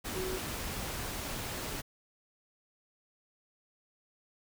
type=tone in noise; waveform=sine; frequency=373 Hz; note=F#4; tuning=14 cents sharp; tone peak=-35 dBFS; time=0.15-0.39 s; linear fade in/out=20 ms; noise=pink; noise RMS=-38 dBFS; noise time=0.04-1.82 s; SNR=0 dB; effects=none